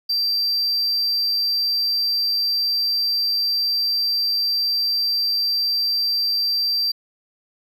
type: tone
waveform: triangle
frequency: 4699 Hz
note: D8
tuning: in tune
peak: -17 dBFS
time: 0.09-6.92 s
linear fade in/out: 10 ms
effects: none

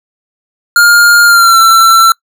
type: tone with pitch glide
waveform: square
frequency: 1411 to 1344.9 Hz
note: F6 to E6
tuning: +17 to +34 cents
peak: -3 dBFS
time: 0.76-2.12 s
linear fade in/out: 2 ms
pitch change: -83 cents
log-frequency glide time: 1.25-1.6 s
effects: noise-tail reverb RT60 0.1 s tail -24 dB re dry

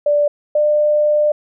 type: tone pair in turn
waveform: sine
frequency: 586 / 598.3 Hz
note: D5 / D5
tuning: -4 / +32 cents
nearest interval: unison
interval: 36 cents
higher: second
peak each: -11 dBFS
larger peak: neither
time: 0.06-0.28 / 0.55-1.32 s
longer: second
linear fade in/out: 5 ms
effects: none

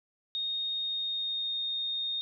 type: tone with pitch glide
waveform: sine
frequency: 3709 to 3688 Hz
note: A#7 to A#7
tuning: -9 to -19 cents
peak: -30 dBFS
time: 0.35-2.21 s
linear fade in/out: 0 ms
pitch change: -10 cents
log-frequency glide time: 0.74-1.6 s
effects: none

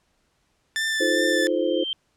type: tone with vibrato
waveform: sawtooth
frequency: 1768 Hz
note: A6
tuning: 8 cents sharp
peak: -19 dBFS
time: 0.76-1.47 s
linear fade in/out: 0 ms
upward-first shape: triangle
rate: 2.6 Hz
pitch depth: 19 cents each way
type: chord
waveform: sine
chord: F dominant seventh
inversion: third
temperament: just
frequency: 314.3 / 349.2 / 436.5 / 523.8 Hz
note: Eb4 / F4 / A4 / C5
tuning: +18 / 0 / -14 / +2 cents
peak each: -26 / -25 / -29 / -24 dBFS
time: 1-1.84 s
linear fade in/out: 10 ms
type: tone with exponential growth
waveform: sine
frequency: 3136 Hz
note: G7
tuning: in tune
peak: -23 dBFS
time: 1.28-1.93 s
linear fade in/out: 1 ms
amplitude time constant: 140 ms
effects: pink hiss -68 dBFS RMS until 2.16 s + low-pass 9000 Hz 12 dB/octave

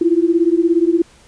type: beating tone pair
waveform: sine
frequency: 329.6 / 346.6 Hz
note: E4 / F4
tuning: 0 / -13 cents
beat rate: 17 Hz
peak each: -14 dBFS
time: 0.01-1.02 s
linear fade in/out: 5 ms
effects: pink hiss -48 dBFS RMS until 1.27 s + resampled to 22050 Hz

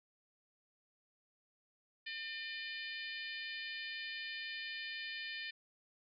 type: harmonic tone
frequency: 602 Hz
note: D5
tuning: 43 cents sharp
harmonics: 3 / 4 / 5 / 6 / 7 / 8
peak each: -45 / -47 / -49 / -51 / -52 / -53 dBFS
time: 2.06-5.51 s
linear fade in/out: 10 ms
effects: none

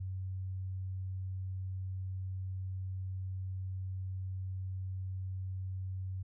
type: tone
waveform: sine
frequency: 94 Hz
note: F#2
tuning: 28 cents sharp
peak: -36 dBFS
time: 0-6.23 s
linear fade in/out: 10 ms
effects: none

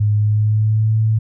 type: tone with pitch glide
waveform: sine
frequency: 104.8 to 110.07 Hz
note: G#2 to A2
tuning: +16 to +1 cents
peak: -12 dBFS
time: 0-1.19 s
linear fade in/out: 10 ms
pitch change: +85 cents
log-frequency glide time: 0.13-0.97 s
effects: none

